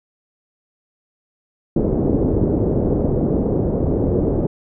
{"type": "low-pass noise", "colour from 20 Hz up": "white", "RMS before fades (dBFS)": -18, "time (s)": [1.76, 4.47], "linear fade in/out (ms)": 5, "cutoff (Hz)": 450, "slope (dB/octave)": 24, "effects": []}